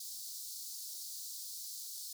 pink high-pass noise, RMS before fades -45 dBFS, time 0-2.13 s, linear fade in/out 5 ms, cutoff 4200 Hz, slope 48 dB/octave, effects none

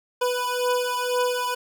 25% pulse beating tone pair, 493.9 / 495.9 Hz, B4 / B4, 0 / +7 cents, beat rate 2 Hz, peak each -21 / -22 dBFS, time 0.21-1.55 s, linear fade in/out 10 ms, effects none

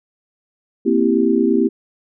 sine chord, C dominant seventh, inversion third, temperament equal, 233.1 / 261.6 / 329.6 / 392 Hz, Bb3 / C4 / E4 / G4, 0 / 0 / 0 / 0 cents, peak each -18 dBFS, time 0.85-1.69 s, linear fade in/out 20 ms, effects none

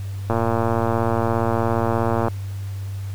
click train, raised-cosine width 1 ms, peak -7 dBFS, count 229, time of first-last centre 0.3-2.283 s, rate 115 Hz, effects added 98 Hz sine -26 dBFS peak until 3.14 s + pink hiss -46 dBFS RMS until 3.14 s

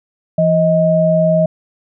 sine tone pair together, 168.17 / 630 Hz, E3 / D#5, +35 / +21 cents, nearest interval octave + major seventh, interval 2286 cents, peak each -14 / -11 dBFS, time 0.38-1.46 s, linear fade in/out 5 ms, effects none

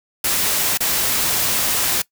white noise with dropouts, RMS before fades -19 dBFS, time 0.24-2.02 s, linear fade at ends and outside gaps 5 ms, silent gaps 0.775-0.804 s, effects noise-tail reverb RT60 0.1 s tail -21 dB re dry

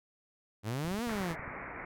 sawtooth exponential two-way sweep, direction up then down, 99.5 to 246.9 to 154.3 Hz, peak -29 dBFS, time 0.63-1.36 s, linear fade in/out 50 ms, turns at 1.04 s
clicks, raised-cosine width 5 ms, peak -34 dBFS, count 12, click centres 0.849 / 0.879 / 0.914 / 0.944 / 0.989 / 1.073 / 1.115 / 1.156 / 1.207 / 1.31 / 1.395 / 1.479 s
white low-pass noise, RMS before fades -43 dBFS, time 1.09-1.85 s, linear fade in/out 2 ms, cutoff 2300 Hz, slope 96 dB/octave
effects none

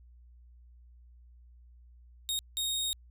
sawtooth tone bursts at uneven times, 3729 Hz, A#7, in tune, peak -27 dBFS, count 2, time 2.29-2.39 / 2.57-2.93 s, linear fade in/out 0 ms, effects added 60 Hz sine -53 dBFS peak until 3.1 s

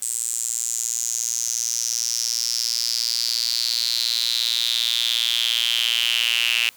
sawtooth tone with high-pass filter sweep, 117.2 Hz, A#2, 10 cents sharp, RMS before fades -23 dBFS, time 0.02-6.69 s, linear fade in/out 0 ms, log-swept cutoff 8000 to 2700 Hz, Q 6.8, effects white hiss -50 dBFS RMS until 6.76 s + high-pass 60 Hz 12 dB/octave

